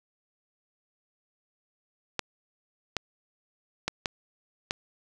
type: clicks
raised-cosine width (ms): 0.2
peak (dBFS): -10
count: 5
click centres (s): 2.193 / 2.967 / 3.88 / 4.058 / 4.709
effects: none